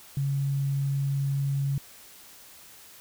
sine tone, 138.59 Hz, C#3, in tune, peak -24 dBFS, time 0.17-1.78 s, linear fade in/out 2 ms, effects white hiss -50 dBFS RMS until 3 s

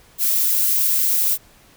violet noise, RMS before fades -18 dBFS, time 0.18-1.38 s, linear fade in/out 50 ms, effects pink hiss -51 dBFS RMS until 1.76 s

